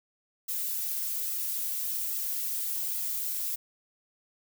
violet noise with flanger, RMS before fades -32 dBFS, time 0.48-3.56 s, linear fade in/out 10 ms, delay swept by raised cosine 1.5 to 5.8 ms, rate 1.2 Hz, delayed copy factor +0.85, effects none

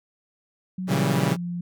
sine tone with pitch glide, 185 to 174.62 Hz, F#3 to F3, 0 to 0 cents, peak -27 dBFS, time 0.78-1.61 s, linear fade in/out 5 ms, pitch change -100 cents, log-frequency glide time 1.04-1.3 s
sawtooth chord, A# diminished seventh, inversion none, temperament equal with one note detuned, 116.54 / 138.59 / 163.11 / 196 Hz, A#2 / C#3 / E3 / G3, 0 / 0 / -18 / 0 cents, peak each -25 / -20 / -23 / -23 dBFS, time 0.87-1.37 s, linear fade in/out 50 ms
effects none

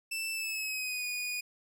sawtooth tone with pitch glide, 2656 to 2464 Hz, E7 to D#7, +12 to -17 cents, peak -30 dBFS, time 0.11-1.41 s, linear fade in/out 10 ms, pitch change -129 cents, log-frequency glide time 0.32-1.05 s, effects none

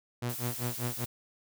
sawtooth tone with tremolo, 121.2 Hz, B2, 32 cents flat, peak -26 dBFS, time 0.22-1.05 s, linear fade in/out 5 ms, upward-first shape sine, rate 5.1 Hz, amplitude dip 100%
blue noise, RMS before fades -39 dBFS, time 0.29-1.06 s, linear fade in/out 10 ms
effects none

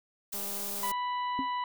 blue noise, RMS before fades -36 dBFS, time 0.32-0.92 s, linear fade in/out 10 ms
click train, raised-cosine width 1 ms, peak -33 dBFS, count 117, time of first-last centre 0.34-0.917 s, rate 201 Hz
harmonic tone, 987.8 Hz, B5, in tune, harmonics 1 / 2 / 3 / 4, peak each -30 / -42 / -45 / -50 dBFS, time 0.83-1.64 s, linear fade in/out 2 ms
sine tone with exponential decay, 267.6 Hz, C4, 39 cents sharp, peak -27 dBFS, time 1.39-1.51 s, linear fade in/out 0 ms, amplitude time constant 24 ms
effects none

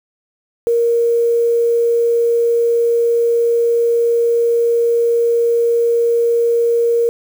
sine tone with quantisation, 468.3 Hz, A#4, 8 cents sharp, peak -11 dBFS, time 0.67-7.09 s, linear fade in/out 0 ms, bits 6, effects none

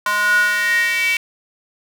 square tone with high-pass filter sweep, 207.7 Hz, G#3, in tune, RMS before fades -17 dBFS, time 0.06-1.17 s, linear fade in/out 2 ms, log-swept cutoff 1200 to 2400 Hz, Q 8.4, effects none

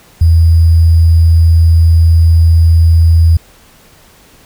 sine tone with sample-and-hold, 82.41 Hz, E2, in tune, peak -3 dBFS, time 0.21-3.37 s, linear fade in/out 5 ms, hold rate 4900 Hz, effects pink hiss -43 dBFS RMS until 4.45 s

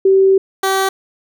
sine / 15% pulse tone pair in turn, 385.3 / 385.3 Hz, G4 / G4, -30 / -30 cents, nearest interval unison, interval 0 cents, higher neither, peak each -7 dBFS, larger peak neither, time 0.05-0.38 / 0.63-0.89 s, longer first, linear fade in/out 5 ms, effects none

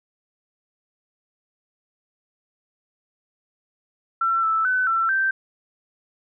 sine tone with pitch steps, 1347 / 1318 / 1509 / 1342 / 1561 Hz, E6 / E6 / F#6 / E6 / G6, +37 / -1 / +34 / +31 / -8 cents, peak -18 dBFS, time 4.21-5.31 s, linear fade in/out 5 ms, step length 220 ms, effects none

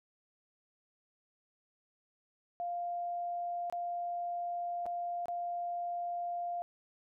sine tone with dropouts, 698.5 Hz, F5, in tune, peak -34 dBFS, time 2.6-6.62 s, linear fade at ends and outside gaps 0 ms, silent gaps 3.699-3.725 / 4.857-4.864 / 5.257-5.283 s, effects none

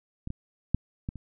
clicks, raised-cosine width 5 ms, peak -22 / -21 / -10 / -19 / -28 dBFS, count 5, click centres 0.274 / 0.304 / 0.746 / 1.089 / 1.157 s, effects none

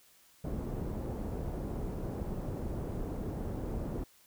pink low-pass noise, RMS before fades -37 dBFS, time 0.44-4.04 s, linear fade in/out 5 ms, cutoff 510 Hz, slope 12 dB/octave, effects white hiss -63 dBFS RMS until 4.26 s

